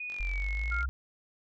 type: tone with pitch glide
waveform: sine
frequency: 2475 to 2180 Hz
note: D#7 to C#7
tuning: -10 to -29 cents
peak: -35 dBFS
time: 0-0.82 s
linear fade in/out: 5 ms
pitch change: -219 cents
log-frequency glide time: 0.12-0.48 s
type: click train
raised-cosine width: 0.2 ms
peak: -31 dBFS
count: 35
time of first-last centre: 0.1-0.83 s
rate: 46.6 Hz
type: exponential sweep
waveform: sine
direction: up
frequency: 42.05 to 65.9 Hz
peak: -30 dBFS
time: 0.2-0.89 s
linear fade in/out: 0 ms
type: tone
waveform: sine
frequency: 1396.9 Hz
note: F6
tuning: in tune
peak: -31 dBFS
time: 0.71-0.86 s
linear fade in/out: 10 ms
effects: none